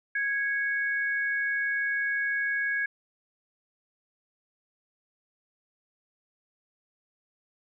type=tone pair together; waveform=sine; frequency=1656.5 / 2217 Hz; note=G#6 / C#7; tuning=-5 / 0 cents; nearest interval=perfect fourth; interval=505 cents; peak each=-26 / -34 dBFS; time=0.15-2.86 s; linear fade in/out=5 ms; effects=none